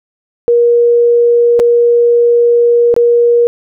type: tone with dropouts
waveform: sine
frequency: 474.8 Hz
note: A#4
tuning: 32 cents sharp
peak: -5 dBFS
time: 0.48-3.47 s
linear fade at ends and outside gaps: 0 ms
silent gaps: 1.593-1.599 / 2.941-2.964 s
effects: none